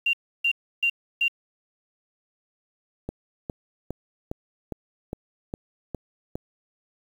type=tone bursts; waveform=sine; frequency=2772 Hz; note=F7; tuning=14 cents flat; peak=-19 dBFS; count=4; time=0.06-1.282 s; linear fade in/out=5 ms; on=73 ms; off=310 ms
type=click train; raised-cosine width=2 ms; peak=-17 dBFS; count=9; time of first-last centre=3.09-6.355 s; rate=2.45 Hz
effects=8-bit